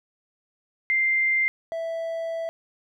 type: tone pair in turn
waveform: sine / triangle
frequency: 2093 / 659.3 Hz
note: C7 / E5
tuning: 0 / 0 cents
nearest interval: octave + minor sixth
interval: 2000 cents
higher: first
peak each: -19 / -25 dBFS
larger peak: first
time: 0.9-1.48 / 1.72-2.49 s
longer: second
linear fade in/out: 0 ms
effects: none